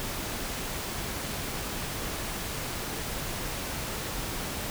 pink noise, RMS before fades -34 dBFS, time 0-4.7 s, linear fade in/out 0 ms, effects none

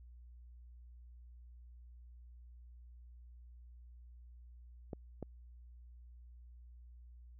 clicks, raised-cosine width 2 ms, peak -28 dBFS, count 2, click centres 4.932 / 5.227 s, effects added 60 Hz sine -53 dBFS peak until 7.39 s

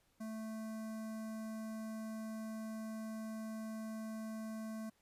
square tone with notch filter, 220 Hz, A3, in tune, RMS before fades -44 dBFS, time 0.2-4.9 s, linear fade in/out 10 ms, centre 3100 Hz, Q 0.66, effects pink hiss -75 dBFS RMS until 5.01 s + resampled to 32000 Hz

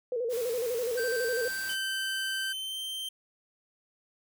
sine tone with vibrato, 477.8 Hz, A#4, 43 cents sharp, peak -28 dBFS, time 0.12-1.48 s, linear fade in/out 2 ms, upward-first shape square, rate 12 Hz, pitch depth 79 cents each way
white noise, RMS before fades -42 dBFS, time 0.29-1.77 s, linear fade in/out 50 ms
square tone, 1560 Hz, G6, 9 cents flat, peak -33 dBFS, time 0.97-2.53 s, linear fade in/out 10 ms
45% pulse tone with pitch glide, 3044 to 3131 Hz, F#7 to G7, +48 to -3 cents, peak -34 dBFS, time 1.69-3.09 s, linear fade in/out 5 ms, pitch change +49 cents, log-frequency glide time 2.42-2.79 s
effects none

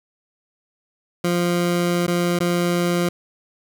20% pulse tone with dropouts, 174.61 Hz, F3, in tune, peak -13 dBFS, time 1.24-3.09 s, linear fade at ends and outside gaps 5 ms, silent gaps 2.067-2.078 / 2.39-2.403 s, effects none

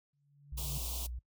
sine tone with exponential growth, 142.8 Hz, D3, 48 cents flat, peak -36 dBFS, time 0.13-0.78 s, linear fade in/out 5 ms, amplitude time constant 140 ms
sine tone with vibrato, 60.3 Hz, B1, 41 cents flat, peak -38 dBFS, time 0.52-1.19 s, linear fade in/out 5 ms, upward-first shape sine, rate 18 Hz, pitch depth 76 cents each way
white band-stop noise, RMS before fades -41 dBFS, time 0.57-1.07 s, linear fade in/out 10 ms, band 1100 to 2700 Hz, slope 48 dB/octave
effects noise-tail reverb RT60 0.1 s tail -20 dB re dry

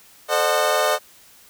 25% pulse chord, A diminished seventh, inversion none, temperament equal with one note detuned, 440 / 523.3 / 607.3 / 740 Hz, A4 / C5 / Eb5 / Gb5, 0 / 0 / -42 / 0 cents, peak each -22 / -21 / -16 / -21 dBFS, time 0.28-0.99 s, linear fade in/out 50 ms, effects white hiss -50 dBFS RMS until 1.49 s

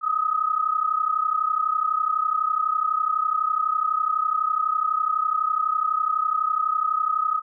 sine tone pair together, 1244.5 / 1276.5 Hz, D#6 / D#6, 0 / +44 cents, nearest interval unison, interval 44 cents, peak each -23 dBFS, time 0.01-7.42 s, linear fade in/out 50 ms, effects none

